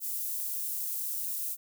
white high-pass noise, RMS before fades -34 dBFS, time 0-1.57 s, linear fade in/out 50 ms, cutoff 11000 Hz, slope 12 dB/octave, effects none

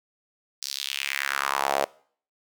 sawtooth tone with high-pass filter sweep, 69.3 Hz, C#2, in tune, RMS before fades -28 dBFS, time 0.62-1.85 s, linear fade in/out 0 ms, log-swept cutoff 5200 to 590 Hz, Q 2.9, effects noise-tail reverb RT60 0.5 s tail -22 dB re dry

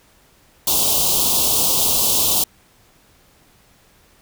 white band-stop noise, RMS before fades -17 dBFS, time 0.67-2.44 s, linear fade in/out 5 ms, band 1100 to 2900 Hz, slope 48 dB/octave, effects pink hiss -54 dBFS RMS until 4.21 s

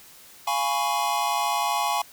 square chord, C# dominant seventh, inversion first, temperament equal, 698.5 / 830.6 / 987.8 / 1108.7 Hz, E#5 / G#5 / B5 / C#6, 0 / 0 / 0 / 0 cents, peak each -31 / -27 / -30 / -29 dBFS, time 0.47-2.02 s, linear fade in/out 5 ms, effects white hiss -49 dBFS RMS until 2.12 s

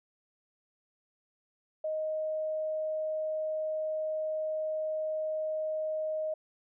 sine tone, 624 Hz, D#5, 5 cents sharp, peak -30 dBFS, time 1.84-6.34 s, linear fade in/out 5 ms, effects none

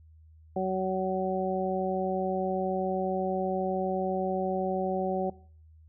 harmonic tone, 187.8 Hz, F#3, 26 cents sharp, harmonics 1 / 2 / 3 / 4, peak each -32 / -32 / -32 / -32 dBFS, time 0.56-5.3 s, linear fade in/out 5 ms, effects noise-tail reverb RT60 0.5 s tail -21 dB re dry + added 79 Hz sine -52 dBFS peak until 5.88 s

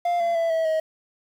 triangle tone with pitch steps, 698.5 / 681.8 / 665.4 / 649.5 / 633.9 Hz, F5 / F5 / E5 / E5 / D#5, 0 / -42 / +16 / -26 / +32 cents, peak -18 dBFS, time 0.05-0.8 s, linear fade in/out 5 ms, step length 150 ms, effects 8-bit

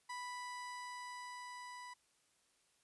30% pulse tone with level ramp, 987.8 Hz, B5, in tune, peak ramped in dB -40 to -46 dBFS, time 0.09-1.94 s, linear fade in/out 10 ms, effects white hiss -75 dBFS RMS until 2.83 s + resampled to 24000 Hz

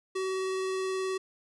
square tone with vibrato, 378.3 Hz, F#4, 38 cents sharp, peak -30 dBFS, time 0.15-1.18 s, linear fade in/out 10 ms, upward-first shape triangle, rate 19 Hz, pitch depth 10 cents each way, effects resampled to 22050 Hz

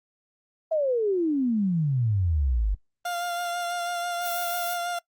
sine exponential sweep, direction down, 659.3 to 46.6 Hz, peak -21 dBFS, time 0.71-2.75 s, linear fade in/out 10 ms
30% pulse tone with vibrato, 699 Hz, F5, 1 cent sharp, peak -25 dBFS, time 3.05-4.99 s, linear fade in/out 5 ms, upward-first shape sine, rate 6.1 Hz, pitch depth 20 cents each way
violet noise, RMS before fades -34 dBFS, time 4.21-4.78 s, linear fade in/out 50 ms
effects noise-tail reverb RT60 0.1 s tail -21 dB re dry + Opus 32 kbps

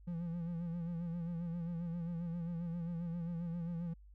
triangle tone with vibrato, 170 Hz, F3, 46 cents flat, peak -35 dBFS, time 0.07-3.94 s, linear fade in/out 10 ms, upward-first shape sine, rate 7.5 Hz, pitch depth 57 cents each way, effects added 50 Hz sine -55 dBFS peak until 4.14 s

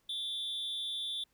triangle tone with amplitude modulation, 3520 Hz, A7, in tune, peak -30 dBFS, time 0.09-1.24 s, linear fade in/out 5 ms, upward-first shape sine, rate 287 Hz, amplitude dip 75%, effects pink hiss -74 dBFS RMS until 1.33 s

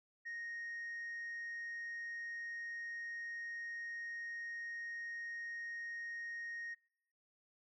sine tone, 1864.7 Hz, A#6, in tune, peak -40 dBFS, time 0.25-6.75 s, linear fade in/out 20 ms, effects noise-tail reverb RT60 0.8 s tail -26 dB re dry + tanh soft clip ceiling -40 dBFS

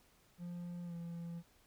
triangle tone with pitch glide, 174.61 to 169.74 Hz, F3 to F3, 0 to -49 cents, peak -40 dBFS, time 0.38-1.43 s, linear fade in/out 50 ms, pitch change -49 cents, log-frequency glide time 0.85-0.94 s, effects pink hiss -69 dBFS RMS until 1.66 s

